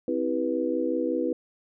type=chord; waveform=sine; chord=C major seventh; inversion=none; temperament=just; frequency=261.6 / 327 / 392.4 / 490.5 Hz; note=C4 / E4 / G4 / B4; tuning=0 / -14 / +2 / -12 cents; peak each=-30 / -28 / -34 / -28 dBFS; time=0.08-1.33 s; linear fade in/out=2 ms; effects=none